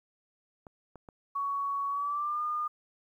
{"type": "clicks", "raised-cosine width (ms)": 1, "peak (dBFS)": -33, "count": 3, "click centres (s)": [0.668, 0.957, 1.088]}
{"type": "tone with pitch glide", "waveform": "sine", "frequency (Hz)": [1120, 1214.3], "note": ["C#6", "D#6"], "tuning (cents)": [18, -43], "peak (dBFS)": -29, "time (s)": [1.35, 2.68], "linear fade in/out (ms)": 10, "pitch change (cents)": 139, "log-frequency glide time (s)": [1.89, 2.42]}
{"effects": ["11-bit"]}